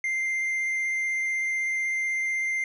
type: tone with vibrato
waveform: triangle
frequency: 2093 Hz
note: C7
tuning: in tune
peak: -23 dBFS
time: 0.04-2.64 s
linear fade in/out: 2 ms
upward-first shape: triangle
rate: 16 Hz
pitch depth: 10 cents each way
effects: resampled to 24000 Hz